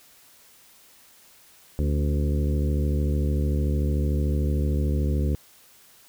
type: harmonic tone with a mistuned harmonic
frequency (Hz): 73.42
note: D2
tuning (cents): 0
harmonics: 1 / 2 / 3 / 4 / 5 / 6 / 7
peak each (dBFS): -22 / -28 / -32 / -34 / -36 / -38 / -39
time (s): 1.79-5.35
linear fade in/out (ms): 0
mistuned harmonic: 4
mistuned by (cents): -44
effects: white hiss -54 dBFS RMS until 6.08 s